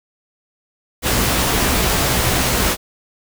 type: noise with comb filter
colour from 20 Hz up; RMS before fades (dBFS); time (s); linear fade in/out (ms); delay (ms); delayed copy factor
pink; -17; 1.02-2.77; 50; 16; +0.55
effects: none